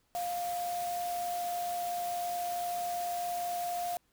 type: tone in noise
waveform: sine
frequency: 703 Hz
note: F5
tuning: 11 cents sharp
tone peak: -32 dBFS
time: 0.15-3.97 s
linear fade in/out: 0 ms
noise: white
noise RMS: -44 dBFS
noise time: 0.15-3.97 s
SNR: +9 dB
effects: pink hiss -73 dBFS RMS until 4.12 s